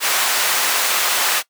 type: high-pass noise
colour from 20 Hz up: pink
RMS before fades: -18 dBFS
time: 0-1.43 s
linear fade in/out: 50 ms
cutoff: 940 Hz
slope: 12 dB/octave
effects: noise-tail reverb RT60 0.1 s tail -20 dB re dry